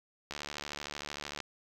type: click train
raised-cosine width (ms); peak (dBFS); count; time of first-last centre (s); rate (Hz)
0.2; -21; 81; 0.31-1.403; 73.2
effects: 8-bit